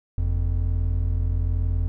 triangle tone pair together, 46.25 / 87.31 Hz, F#1 / F2, 0 / 0 cents, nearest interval major seventh, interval 1100 cents, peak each -21 dBFS, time 0.18-1.88 s, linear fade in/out 0 ms, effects none

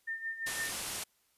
sine tone with tremolo, 1809 Hz, A6, 48 cents sharp, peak -33 dBFS, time 0.07-0.72 s, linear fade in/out 10 ms, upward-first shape sine, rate 5.9 Hz, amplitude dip 70%
white low-pass noise, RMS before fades -39 dBFS, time 0.46-1.04 s, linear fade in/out 10 ms, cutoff 12000 Hz, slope 48 dB/octave
effects white hiss -72 dBFS RMS until 1.37 s + resampled to 32000 Hz

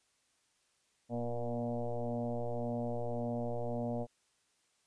sine tone with frequency modulation, 238.9 Hz, A#3, 43 cents sharp, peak -33 dBFS, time 1.09-4.07 s, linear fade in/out 50 ms, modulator 119 Hz, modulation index 3.9, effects white hiss -74 dBFS RMS until 4.86 s + resampled to 22050 Hz

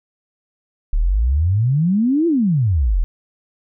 sine exponential two-way sweep, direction up then down, 34.65 to 348.2 to 36.02 Hz, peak -13 dBFS, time 0.93-3.04 s, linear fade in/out 0 ms, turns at 2.27 s, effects none

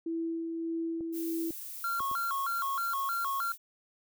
sine tone with tremolo, 330 Hz, E4, 2 cents sharp, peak -30 dBFS, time 0.06-1.51 s, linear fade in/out 5 ms, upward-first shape sine, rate 1.7 Hz, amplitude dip 30%
clicks, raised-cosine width 2 ms, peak -34 dBFS, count 4, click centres 1.008 / 1.507 / 2.005 / 2.114 s
violet noise, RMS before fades -42 dBFS, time 1.12-3.58 s, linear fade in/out 50 ms
triangle tone with vibrato, 1229 Hz, D#6, 22 cents flat, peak -28 dBFS, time 1.84-3.52 s, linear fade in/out 2 ms, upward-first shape square, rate 3.2 Hz, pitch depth 200 cents each way
effects none

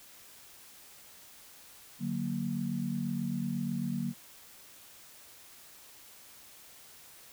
sine chord, D augmented, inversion none, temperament equal, 146.83 / 185 / 233.1 Hz, D3 / F#3 / A#3, 0 / 0 / 0 cents, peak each -37 / -35 / -34 dBFS, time 1.99-4.14 s, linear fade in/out 50 ms, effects white hiss -54 dBFS RMS until 7.32 s

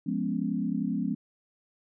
sine chord, C# dominant seventh, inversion first, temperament equal, 174.61 / 207.7 / 246.9 / 277.2 Hz, E#3 / G#3 / B3 / C#4, 0 / 0 / 0 / 0 cents, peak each -33 / -31 / -32 / -33 dBFS, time 0.06-1.15 s, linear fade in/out 10 ms, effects none

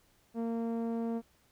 sawtooth tone with low-pass filter, 230 Hz, A#3, 23 cents flat, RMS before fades -34 dBFS, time 0.34-1.22 s, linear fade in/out 50 ms, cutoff 620 Hz, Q 0.85, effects pink hiss -68 dBFS RMS until 1.51 s

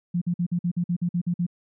sine tone bursts, 174.61 Hz, F3, in tune, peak -21 dBFS, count 11, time 0.14-1.466 s, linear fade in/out 10 ms, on 76 ms, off 49 ms, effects none

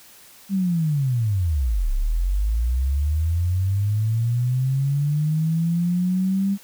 sine linear two-way sweep, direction down then up, 200 to 32.66 to 200 Hz, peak -18 dBFS, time 0.49-6.58 s, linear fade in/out 50 ms, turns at 1.91 s, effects white hiss -48 dBFS RMS until 6.63 s

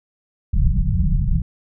pink low-pass noise, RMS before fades -17 dBFS, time 0.53-1.42 s, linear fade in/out 5 ms, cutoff 190 Hz, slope 96 dB/octave, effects none

